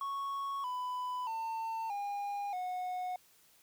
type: tone with pitch steps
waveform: triangle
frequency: 1107 / 997.7 / 899.2 / 810.4 / 730.3 Hz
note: C#6 / B5 / A5 / G#5 / F#5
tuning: -3 / +17 / +37 / -43 / -23 cents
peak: -33 dBFS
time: 0.01-3.16 s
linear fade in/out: 2 ms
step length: 630 ms
effects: white hiss -65 dBFS RMS until 3.62 s